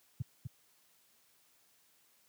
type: tone with echo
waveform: sine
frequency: 121.3 Hz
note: B2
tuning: 31 cents flat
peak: -30 dBFS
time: 0.2-0.22 s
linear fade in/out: 5 ms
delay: 250 ms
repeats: 1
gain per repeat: -5 dB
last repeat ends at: 0.47 s
effects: white hiss -69 dBFS RMS until 2.28 s + high-pass 80 Hz 12 dB/octave